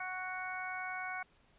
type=harmonic tone; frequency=370 Hz; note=F#4; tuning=in tune; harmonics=2 / 3 / 4 / 5 / 6; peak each=-43 / -46 / -42 / -53 / -43 dBFS; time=0-1.23 s; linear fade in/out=5 ms; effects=pink hiss -68 dBFS RMS until 1.58 s + resampled to 8000 Hz